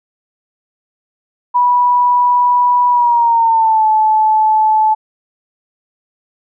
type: tone with pitch glide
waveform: sine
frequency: 979 to 867.2 Hz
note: B5 to A5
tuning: -15 to -25 cents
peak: -8 dBFS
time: 1.54-4.95 s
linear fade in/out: 20 ms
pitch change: -210 cents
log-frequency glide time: 2.89-3.86 s
effects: none